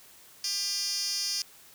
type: tone with high-pass filter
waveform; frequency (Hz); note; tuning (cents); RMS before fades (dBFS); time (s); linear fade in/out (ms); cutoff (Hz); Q
10% pulse; 400; G4; +35; -31; 0.44-1.42; 2; 4700; 6.5
effects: white hiss -54 dBFS RMS until 1.74 s